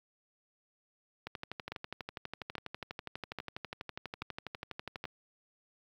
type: two click trains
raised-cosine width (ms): 0.3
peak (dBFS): -23 / -22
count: 47 / 5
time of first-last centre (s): 1.27-5.04 / 1.72-5.053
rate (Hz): 12.2 / 1.2
effects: high-pass 60 Hz 12 dB/octave + 10-bit